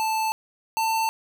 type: tone pair in turn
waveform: square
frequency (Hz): 880 / 892.8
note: A5 / A5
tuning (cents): 0 / +25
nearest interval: unison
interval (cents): 25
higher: second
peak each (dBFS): -23 / -22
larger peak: second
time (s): 0-0.32 / 0.77-1.09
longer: neither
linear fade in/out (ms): 0
effects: none